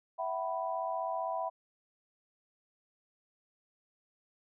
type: chord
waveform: sine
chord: E suspended second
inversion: none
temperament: equal with one note detuned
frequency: 659.3 / 754.7 / 987.8 Hz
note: E5 / F#5 / B5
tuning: 0 / +34 / 0 cents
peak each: -36 / -37 / -37 dBFS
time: 0.18-1.5 s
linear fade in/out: 20 ms
effects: none